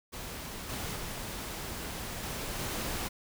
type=noise with level steps; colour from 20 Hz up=pink; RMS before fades=-41 / -37 / -39 / -37 / -35 dBFS; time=0.12-3.09 s; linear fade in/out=20 ms; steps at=0.69 / 0.96 / 2.23 / 2.59 s; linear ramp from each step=2 ms; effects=none